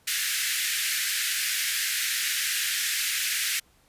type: high-pass noise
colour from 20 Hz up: pink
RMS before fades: -27 dBFS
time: 0.07-3.6 s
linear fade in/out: 10 ms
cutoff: 1600 Hz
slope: 48 dB/octave
effects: pink hiss -62 dBFS RMS until 3.88 s + resampled to 32000 Hz